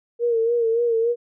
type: tone with vibrato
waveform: sine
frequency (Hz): 463.7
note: A#4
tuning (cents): -9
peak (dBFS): -17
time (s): 0.19-1.16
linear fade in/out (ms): 50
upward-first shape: sine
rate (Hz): 3.5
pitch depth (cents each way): 55
effects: none